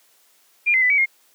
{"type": "tone with pitch steps", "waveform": "sine", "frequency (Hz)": [2405, 2057, 1995, 2272, 2138], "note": ["D7", "C7", "B6", "C#7", "C7"], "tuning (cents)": [41, -30, 17, 42, 37], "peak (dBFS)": -14, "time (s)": [0.66, 1.06], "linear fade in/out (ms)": 20, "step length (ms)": 80, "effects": ["white hiss -58 dBFS RMS until 1.34 s", "high-pass 300 Hz 12 dB/octave"]}